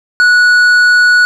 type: tone with tanh clipping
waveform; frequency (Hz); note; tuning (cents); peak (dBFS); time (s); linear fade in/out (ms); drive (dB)
sine; 1468; F#6; -14; -6; 0.2-1.25; 0; 8
effects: none